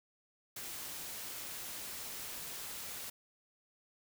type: noise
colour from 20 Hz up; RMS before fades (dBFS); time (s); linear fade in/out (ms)
white; -44; 0.56-3.1; 5
effects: none